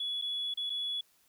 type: tone with dropouts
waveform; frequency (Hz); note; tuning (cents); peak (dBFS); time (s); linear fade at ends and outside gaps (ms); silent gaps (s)
sine; 3394; G#7; +37; -31; 0-1.01; 5; 0.215-0.221 / 0.54-0.573 / 0.697-0.701
effects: tanh soft clip ceiling -27 dBFS + white hiss -68 dBFS RMS until 1.28 s